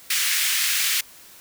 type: high-pass noise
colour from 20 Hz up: pink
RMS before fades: -22 dBFS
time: 0.1-1.01 s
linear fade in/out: 5 ms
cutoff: 1800 Hz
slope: 24 dB/octave
effects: white hiss -47 dBFS RMS until 1.4 s